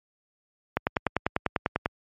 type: click train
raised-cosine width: 0.5 ms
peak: -8 dBFS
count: 12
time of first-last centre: 0.77-1.859 s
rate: 10.1 Hz
effects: high-pass 60 Hz 12 dB/octave + MP3 64 kbps